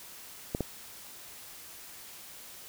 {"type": "clicks", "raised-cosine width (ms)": 2, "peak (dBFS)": [-16, -16], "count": 2, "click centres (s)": [0.549, 0.607], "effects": ["white hiss -48 dBFS RMS until 2.68 s"]}